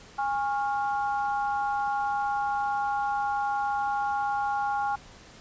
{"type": "tone cluster", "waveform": "sine", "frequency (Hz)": [820, 1098, 1401], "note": ["G#5", "C#6", "F6"], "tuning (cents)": [-22, -17, 5], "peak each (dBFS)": [-26, -35, -34], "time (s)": [0.18, 4.96], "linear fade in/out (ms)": 10, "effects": ["pink hiss -50 dBFS RMS until 5.4 s", "resampled to 16000 Hz"]}